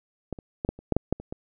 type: clicks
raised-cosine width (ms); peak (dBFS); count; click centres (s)
2; -17 / -27 / -15 / -12 / -30 / -8 / -7 / -9 / -25 / -20; 10; 0.327 / 0.388 / 0.649 / 0.69 / 0.79 / 0.923 / 0.966 / 1.126 / 1.2 / 1.325
effects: none